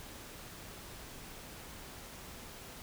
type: silence
effects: pink hiss -49 dBFS RMS until 2.82 s